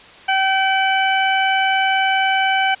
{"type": "harmonic tone with a mistuned harmonic", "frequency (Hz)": 770, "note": "G5", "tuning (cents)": -31, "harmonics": [1, 2, 3, 4], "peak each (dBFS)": [-17, -20, -22, -23], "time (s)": [0.28, 2.75], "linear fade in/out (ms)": 10, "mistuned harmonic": 4, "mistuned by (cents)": -49, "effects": ["white hiss -42 dBFS RMS until 2.8 s", "resampled to 8000 Hz"]}